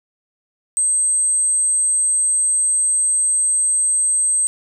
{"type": "tone", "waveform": "sine", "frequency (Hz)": 8280, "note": "C9", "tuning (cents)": -19, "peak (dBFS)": -14, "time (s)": [0.77, 4.47], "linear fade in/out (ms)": 0, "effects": []}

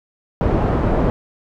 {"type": "low-pass noise", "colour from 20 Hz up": "pink", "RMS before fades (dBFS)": -17, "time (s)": [0.41, 1.1], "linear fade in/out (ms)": 0, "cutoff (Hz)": 770, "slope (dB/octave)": 12, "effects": []}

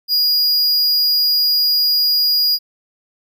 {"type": "tone", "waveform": "square", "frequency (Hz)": 4875, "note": "D#8", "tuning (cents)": -36, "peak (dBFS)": -13, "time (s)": [0.08, 2.59], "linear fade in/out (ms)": 50, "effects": []}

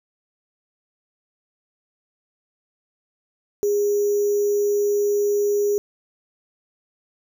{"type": "tone with sample-and-hold", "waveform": "sine", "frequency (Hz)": 410, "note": "G#4", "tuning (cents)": -22, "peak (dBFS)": -17, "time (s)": [3.63, 5.78], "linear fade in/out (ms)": 0, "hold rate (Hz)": 6300, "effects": []}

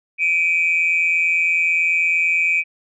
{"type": "tone pair together", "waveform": "sine", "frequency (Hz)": [2323, 2492], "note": ["D7", "D#7"], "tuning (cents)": [-20, 2], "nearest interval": "minor second", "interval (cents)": 122, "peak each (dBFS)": -17, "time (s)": [0.18, 2.64], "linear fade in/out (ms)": 50, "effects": ["tanh soft clip ceiling -8 dBFS"]}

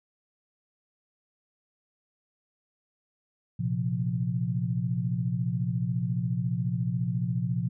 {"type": "chord", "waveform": "sine", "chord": "Bb suspended second", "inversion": "none", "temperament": "equal", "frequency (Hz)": [116.54, 130.81, 174.61], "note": ["Bb2", "C3", "F3"], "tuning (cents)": [0, 0, 0], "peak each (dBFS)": -30, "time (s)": [3.59, 7.69], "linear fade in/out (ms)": 10, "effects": []}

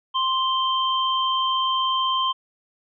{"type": "tone pair together", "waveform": "sine", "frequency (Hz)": [1046.5, 3136], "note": ["C6", "G7"], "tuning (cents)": [0, 0], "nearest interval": "octave + perfect fifth", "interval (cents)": 1900, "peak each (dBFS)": [-21, -24], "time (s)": [0.14, 2.33], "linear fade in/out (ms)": 20, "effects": []}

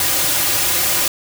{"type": "noise with comb filter", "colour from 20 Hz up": "white", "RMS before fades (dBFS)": -17, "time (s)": [0, 1.08], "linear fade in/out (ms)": 2, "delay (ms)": 4.5, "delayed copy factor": -0.8, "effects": []}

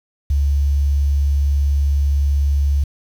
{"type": "tone with quantisation", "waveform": "sine", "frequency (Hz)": 70.7, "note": "C#2", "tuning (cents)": 35, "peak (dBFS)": -13, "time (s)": [0.3, 2.84], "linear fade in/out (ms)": 5, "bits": 7, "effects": []}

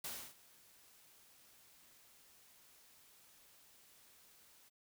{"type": "noise with ADSR envelope", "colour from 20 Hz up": "white", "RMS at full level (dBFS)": -43, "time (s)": [0.04, 4.7], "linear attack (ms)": 5, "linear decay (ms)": 290, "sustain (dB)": -22, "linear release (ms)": 23, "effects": []}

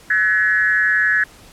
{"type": "tone with frequency modulation", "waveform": "sine", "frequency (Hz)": 1700, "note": "G#6", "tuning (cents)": 40, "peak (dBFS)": -13, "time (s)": [0.1, 1.24], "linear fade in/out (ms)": 5, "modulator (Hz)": 189, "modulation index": 0.89, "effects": ["pink hiss -45 dBFS RMS until 1.52 s", "low-pass 12000 Hz 12 dB/octave"]}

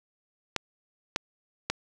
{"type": "clicks", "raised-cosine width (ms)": 0.2, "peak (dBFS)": -9, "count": 3, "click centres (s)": [0.563, 1.161, 1.7], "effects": []}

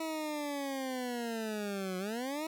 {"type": "linear two-way sweep", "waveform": "20% pulse", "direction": "down then up", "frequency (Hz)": [323.7, 181.7, 323.7], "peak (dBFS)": -30, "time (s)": [0, 2.47], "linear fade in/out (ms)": 5, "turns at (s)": 1.98, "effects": []}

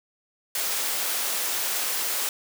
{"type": "high-pass noise", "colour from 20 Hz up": "white", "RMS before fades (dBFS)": -27, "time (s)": [0.55, 2.29], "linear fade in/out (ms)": 2, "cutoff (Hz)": 380, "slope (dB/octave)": 12, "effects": []}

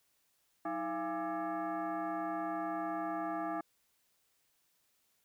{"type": "tone with frequency modulation", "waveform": "sine", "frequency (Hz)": 182.5, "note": "F#3", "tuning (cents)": -24, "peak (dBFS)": -34, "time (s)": [0.65, 3.61], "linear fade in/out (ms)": 5, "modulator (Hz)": 501, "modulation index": 2.2, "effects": ["white hiss -75 dBFS RMS until 5.24 s"]}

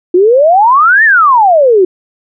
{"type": "exponential two-way sweep", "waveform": "sine", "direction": "up then down", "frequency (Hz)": [344.3, 1864.7, 353.8], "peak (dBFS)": -3, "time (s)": [0.14, 1.85], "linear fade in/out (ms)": 5, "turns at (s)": 1.04, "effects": []}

